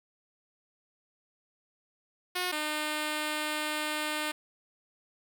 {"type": "tone pair in turn", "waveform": "5% pulse", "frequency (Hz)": [361.5, 304], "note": ["F#4", "D#4"], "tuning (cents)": [-40, -40], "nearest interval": "minor third", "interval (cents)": 300, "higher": "first", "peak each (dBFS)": [-18, -19], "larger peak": "first", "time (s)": [[2.35, 2.52], [2.52, 4.32]], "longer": "second", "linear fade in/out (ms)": 10, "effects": []}